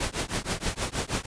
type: noise with tremolo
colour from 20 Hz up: pink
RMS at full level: -26 dBFS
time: 0-1.26 s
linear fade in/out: 5 ms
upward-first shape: triangle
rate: 6.3 Hz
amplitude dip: 100%
effects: resampled to 22050 Hz